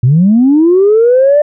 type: linear sweep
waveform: sine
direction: up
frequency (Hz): 114.6 to 601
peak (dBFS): -3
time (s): 0.03-1.42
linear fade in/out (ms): 5
effects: tanh soft clip ceiling 0 dBFS